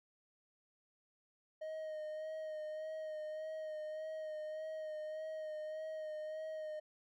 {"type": "tone with vibrato", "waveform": "triangle", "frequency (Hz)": 622.3, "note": "D#5", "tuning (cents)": 0, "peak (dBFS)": -39, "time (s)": [1.61, 6.8], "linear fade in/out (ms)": 10, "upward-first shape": "sine", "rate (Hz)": 1.7, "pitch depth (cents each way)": 24, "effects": []}